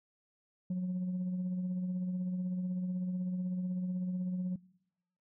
sine tone with tremolo, 182.2 Hz, F#3, 26 cents flat, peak -28 dBFS, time 0.7-4.56 s, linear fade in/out 5 ms, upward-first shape triangle, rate 16 Hz, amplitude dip 40%, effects noise-tail reverb RT60 0.9 s tail -24 dB re dry + tanh soft clip ceiling -30 dBFS

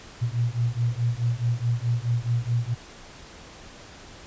sine beating tone pair, 116.54 / 121.24 Hz, A#2 / B2, 0 / -32 cents, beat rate 4.7 Hz, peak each -25 dBFS, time 0.21-2.75 s, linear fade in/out 20 ms, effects pink hiss -45 dBFS RMS until 4.26 s + resampled to 16000 Hz

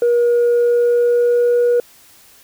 sine tone with pitch glide, 477.6 to 482 Hz, A#4 to B4, +42 to -42 cents, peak -9 dBFS, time 0.02-1.8 s, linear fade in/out 2 ms, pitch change +16 cents, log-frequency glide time 0.51-1.57 s, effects tanh soft clip ceiling -9 dBFS + white hiss -47 dBFS RMS until 2.43 s

